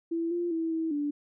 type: tone with pitch steps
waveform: sine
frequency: 332.8 / 346.9 / 326.9 / 323.9 / 291.4 Hz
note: E4 / F4 / E4 / E4 / D4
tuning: +17 / -12 / -14 / -30 / -13 cents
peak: -27 dBFS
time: 0.11-1.11 s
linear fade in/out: 10 ms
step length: 200 ms
effects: none